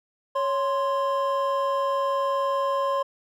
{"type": "tone pair together", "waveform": "triangle", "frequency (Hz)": [554.4, 1046.5], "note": ["C#5", "C6"], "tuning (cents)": [0, 0], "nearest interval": "major seventh", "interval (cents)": 1100, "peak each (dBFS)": -23, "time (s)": [0.35, 3.03], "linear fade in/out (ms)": 10, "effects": []}